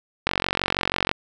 click train, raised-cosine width 0.3 ms, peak -4 dBFS, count 40, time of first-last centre 0.27-1.114 s, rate 46.2 Hz, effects none

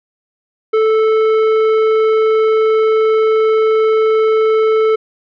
triangle tone with tanh clipping, 438.6 Hz, A4, 6 cents flat, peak -11 dBFS, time 0.73-4.96 s, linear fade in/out 10 ms, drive 15 dB, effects none

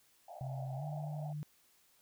pink band-pass noise, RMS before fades -49 dBFS, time 0.28-1.33 s, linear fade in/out 5 ms, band 610 to 810 Hz, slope 96 dB/octave
sine tone with pitch glide, 132.4 to 149.47 Hz, C3 to D3, +21 to +31 cents, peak -38 dBFS, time 0.41-1.43 s, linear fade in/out 0 ms, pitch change +210 cents, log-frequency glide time 0.77-0.84 s
effects white hiss -69 dBFS RMS until 2.01 s

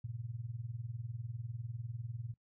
sine tone with tremolo, 116.54 Hz, A#2, in tune, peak -36 dBFS, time 0.04-2.34 s, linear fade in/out 5 ms, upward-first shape sine, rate 20 Hz, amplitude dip 85%, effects noise-tail reverb RT60 0.1 s tail -23 dB re dry

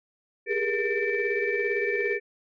sine tone cluster, 398.2 / 415.7 / 473.8 / 1791 / 2314 Hz, G4 / G#4 / A#4 / A6 / D7, +27 / +2 / +28 / +30 / -26 cents, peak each -30 dBFS, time 0.46-2.2 s, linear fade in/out 50 ms, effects tanh soft clip ceiling -14 dBFS

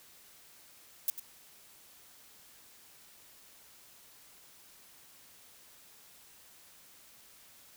violet noise with echo, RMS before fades -29 dBFS, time 1.08-1.1 s, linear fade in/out 0 ms, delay 97 ms, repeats 1, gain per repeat -12 dB, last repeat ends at 1.197 s, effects white hiss -58 dBFS RMS until 7.76 s

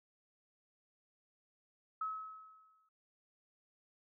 sine tone with exponential decay, 1287 Hz, E6, 42 cents flat, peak -34 dBFS, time 2.01-2.89 s, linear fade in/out 5 ms, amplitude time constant 190 ms, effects none

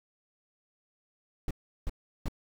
brown noise bursts, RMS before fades -30 dBFS, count 3, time 1.48-2.284 s, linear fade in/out 2 ms, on 28 ms, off 360 ms, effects none

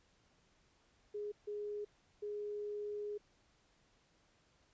sine tone bursts at uneven times, 415.3 Hz, G#4, in tune, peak -39 dBFS, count 3, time 1.14-1.32 / 1.47-1.85 / 2.22-3.18 s, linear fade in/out 10 ms, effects pink hiss -72 dBFS RMS until 4.73 s + resampled to 16000 Hz

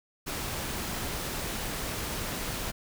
pink noise, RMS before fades -34 dBFS, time 0.26-2.72 s, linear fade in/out 20 ms, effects none

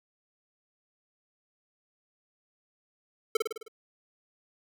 square tone with echo, 443 Hz, A4, 12 cents sharp, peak -21 dBFS, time 3.35-3.37 s, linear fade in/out 5 ms, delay 52 ms, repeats 6, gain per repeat -4 dB, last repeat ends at 3.682 s, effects none

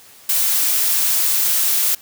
blue noise, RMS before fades -17 dBFS, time 0.29-1.95 s, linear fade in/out 5 ms, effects white hiss -45 dBFS RMS until 2.01 s + high-pass 60 Hz 12 dB/octave

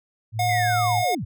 sine tone with vibrato, 110 Hz, A2, in tune, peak -25 dBFS, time 0.32-1.05 s, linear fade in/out 50 ms, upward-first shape sine, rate 8.8 Hz, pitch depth 28 cents each way
square tone, 720 Hz, F#5, 47 cents flat, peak -21 dBFS, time 0.39-1.15 s, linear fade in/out 5 ms
sine linear sweep, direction down, 2148 to 68.5 Hz, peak -26 dBFS, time 0.48-1.25 s, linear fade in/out 10 ms
effects none

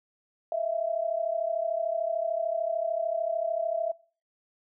sine tone pair together, 640 / 673.4 Hz, D#5 / E5, +49 / +37 cents, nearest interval minor second, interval 88 cents, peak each -30 / -29 dBFS, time 0.52-3.92 s, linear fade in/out 2 ms, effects noise-tail reverb RT60 0.4 s tail -21 dB re dry

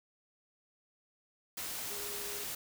sine tone in noise, 410 Hz, G#4, 22 cents flat, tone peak -47 dBFS, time 1.9-2.44 s, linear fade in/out 5 ms, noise white, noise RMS -40 dBFS, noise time 1.57-2.55 s, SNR -10 dB, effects none

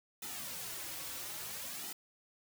white noise with flanger, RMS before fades -43 dBFS, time 0.22-1.93 s, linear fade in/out 5 ms, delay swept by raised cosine 1.8 to 4.9 ms, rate 0.59 Hz, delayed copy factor -0.8, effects none

